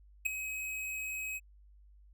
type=tone with ADSR envelope; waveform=square; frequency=2542 Hz; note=D#7; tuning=36 cents sharp; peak=-25 dBFS; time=0.25-1.4 s; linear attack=14 ms; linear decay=4 ms; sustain=-12 dB; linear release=35 ms; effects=added 50 Hz sine -56 dBFS peak until 2.13 s

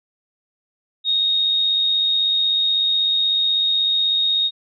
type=tone with amplitude modulation; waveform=sine; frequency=3729 Hz; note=A#7; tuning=in tune; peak=-14 dBFS; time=1.04-4.51 s; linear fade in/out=50 ms; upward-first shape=sine; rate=96.2 Hz; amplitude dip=35%; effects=none

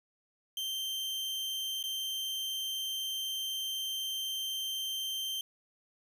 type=tone with dropouts; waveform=40% pulse; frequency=3136 Hz; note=G7; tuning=in tune; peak=-33 dBFS; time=0.57-5.41 s; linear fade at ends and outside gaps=2 ms; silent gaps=1.828-1.838 s; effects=none

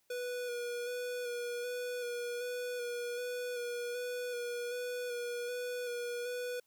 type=tone with vibrato; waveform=square; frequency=487.1 Hz; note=B4; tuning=24 cents flat; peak=-37 dBFS; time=0.1-6.6 s; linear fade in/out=5 ms; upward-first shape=square; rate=1.3 Hz; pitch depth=19 cents each way; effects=white hiss -75 dBFS RMS until 6.66 s

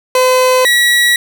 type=tone pair in turn; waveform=30% pulse; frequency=510 / 1927.7 Hz; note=C5 / B6; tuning=-44 / -42 cents; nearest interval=octave + major seventh; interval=2302 cents; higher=second; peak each=-5 dBFS; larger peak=neither; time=0.15-0.65 / 0.65-1.16 s; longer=second; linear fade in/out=2 ms; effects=none

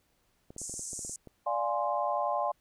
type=clicks; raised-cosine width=2 ms; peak=-33 dBFS; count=11; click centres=0.505 / 0.564 / 0.616 / 0.696 / 0.74 / 0.794 / 0.932 / 0.992 / 1.049 / 1.095 / 1.273 s
type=band-pass noise; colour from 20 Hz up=pink; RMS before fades=-40 dBFS; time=0.58-1.16 s; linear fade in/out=2 ms; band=6400 to 8900 Hz; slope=48 dB/octave
type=chord; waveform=sine; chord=D half-diminished seventh; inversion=none; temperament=equal; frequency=587.3 / 698.5 / 830.6 / 1046.5 Hz; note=D5 / F5 / Ab5 / C6; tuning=0 / 0 / 0 / 0 cents; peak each=-33 dBFS; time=1.46-2.52 s; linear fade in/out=10 ms
effects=pink hiss -72 dBFS RMS until 2.6 s

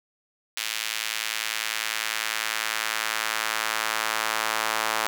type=tone with high-pass filter sweep; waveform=sawtooth; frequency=110 Hz; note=A2; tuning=in tune; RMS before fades=-28 dBFS; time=0.57-5.07 s; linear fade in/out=0 ms; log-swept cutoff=2600 to 990 Hz; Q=1.1; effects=none

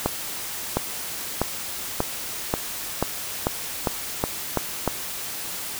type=accelerating click train; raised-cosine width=1 ms; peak=-6 dBFS; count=11; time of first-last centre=0.06-4.877 s; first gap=710 ms; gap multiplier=0.91; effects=white hiss -32 dBFS RMS until 5.79 s

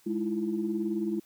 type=tone cluster; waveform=sine; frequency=209 / 319.2 / 337.8 Hz; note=G#3 / D#4 / E4; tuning=+11 / +44 / +42 cents; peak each=-31 / -35 / -30 dBFS; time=0.06-1.2 s; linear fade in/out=10 ms; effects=tanh soft clip ceiling -18 dBFS + white hiss -62 dBFS RMS until 1.25 s

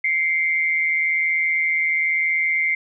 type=tone pair together; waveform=sine; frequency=2095 / 2256 Hz; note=C7 / C#7; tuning=+2 / +30 cents; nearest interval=minor second; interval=128 cents; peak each=-18 / -26 dBFS; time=0.04-2.75 s; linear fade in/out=5 ms; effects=none

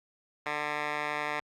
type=tone with band-pass filter; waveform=10% pulse; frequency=149 Hz; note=D3; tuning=25 cents sharp; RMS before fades=-33 dBFS; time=0.46-1.4 s; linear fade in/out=2 ms; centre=1600 Hz; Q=2.2; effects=Opus 48 kbps

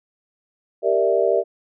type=chord; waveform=sine; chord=E half-diminished seventh; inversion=first; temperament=equal; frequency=392 / 466.2 / 587.3 / 659.3 Hz; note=G4 / Bb4 / D5 / E5; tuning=0 / 0 / 0 / 0 cents; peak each=-21 dBFS; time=0.82-1.44 s; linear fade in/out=50 ms; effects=none

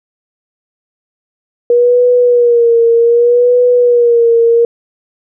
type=tone with vibrato; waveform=sine; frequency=477.6 Hz; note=A#4; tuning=42 cents sharp; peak=-5 dBFS; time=1.7-4.65 s; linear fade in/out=2 ms; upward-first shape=sine; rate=0.65 Hz; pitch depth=53 cents each way; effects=none

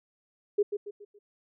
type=tone with echo; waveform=sine; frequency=410.5 Hz; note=G#4; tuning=20 cents flat; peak=-20 dBFS; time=0.58-0.63 s; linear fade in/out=10 ms; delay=140 ms; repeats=4; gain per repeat=-8 dB; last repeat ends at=1.19 s; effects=none

